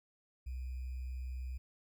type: tone with sample-and-hold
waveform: sine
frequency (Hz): 63.6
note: C2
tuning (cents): -48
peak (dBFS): -38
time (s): 0.46-1.58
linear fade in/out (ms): 10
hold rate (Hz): 2450
effects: none